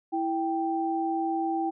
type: tone pair together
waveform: sine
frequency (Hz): 329.6 / 783.9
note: E4 / G5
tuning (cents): 0 / 0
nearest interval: octave + minor third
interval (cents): 1500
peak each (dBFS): -28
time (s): 0.12-1.71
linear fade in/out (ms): 20
effects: none